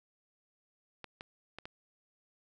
clicks, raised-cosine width 0.3 ms, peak -27 dBFS, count 4, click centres 1.043 / 1.209 / 1.586 / 1.655 s, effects none

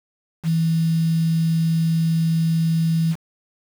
sine tone with quantisation, 163.5 Hz, E3, 14 cents flat, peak -16 dBFS, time 0.43-3.16 s, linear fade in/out 50 ms, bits 6, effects none

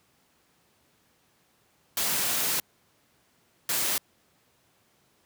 white noise bursts at uneven times, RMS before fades -27 dBFS, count 2, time 1.97-2.6 / 3.69-3.98 s, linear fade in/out 2 ms, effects pink hiss -66 dBFS RMS until 5.25 s + high-pass 100 Hz 12 dB/octave

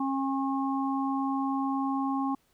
harmonic tone, 270.9 Hz, C#4, 40 cents flat, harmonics 1 / 3 / 4, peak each -28 / -33 / -34 dBFS, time 0-2.35 s, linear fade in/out 5 ms, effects pink hiss -69 dBFS RMS until 2.53 s

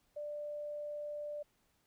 sine tone, 591 Hz, D5, 11 cents sharp, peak -39 dBFS, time 0.16-1.43 s, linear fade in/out 10 ms, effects pink hiss -75 dBFS RMS until 1.86 s

